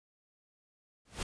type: noise with exponential growth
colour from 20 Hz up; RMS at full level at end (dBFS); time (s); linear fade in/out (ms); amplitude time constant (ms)
pink; -32; 1.05-1.23; 5; 39
effects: resampled to 22050 Hz